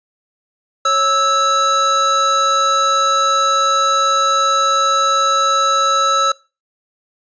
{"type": "tone pair together", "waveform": "square", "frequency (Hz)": [550, 1310.9], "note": ["C#5", "E6"], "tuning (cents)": [-14, -10], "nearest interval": "octave + minor third", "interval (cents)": 1504, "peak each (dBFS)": [-22, -13], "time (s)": [0.85, 6.32], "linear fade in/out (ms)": 5, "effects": ["noise-tail reverb RT60 0.3 s tail -22 dB re dry", "resampled to 16000 Hz"]}